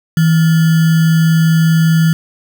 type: tone with sample-and-hold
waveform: sine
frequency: 162.5 Hz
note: E3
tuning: 24 cents flat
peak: -7 dBFS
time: 0.17-2.13 s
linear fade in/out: 2 ms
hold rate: 1575 Hz
effects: none